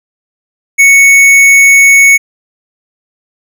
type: tone with tanh clipping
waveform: sine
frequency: 2217 Hz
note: C#7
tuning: in tune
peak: -3 dBFS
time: 0.78-2.18 s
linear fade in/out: 20 ms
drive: 15 dB
effects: none